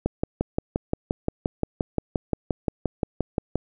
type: click train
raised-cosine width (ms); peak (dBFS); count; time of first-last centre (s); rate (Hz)
2; -9; 21; 0.06-3.557; 5.72
effects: none